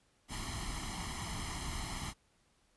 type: noise with comb filter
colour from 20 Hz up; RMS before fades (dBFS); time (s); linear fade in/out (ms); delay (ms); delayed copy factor
pink; -40; 0.28-2.14; 50; 0.97; +0.8
effects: pink hiss -72 dBFS RMS until 2.76 s + resampled to 24000 Hz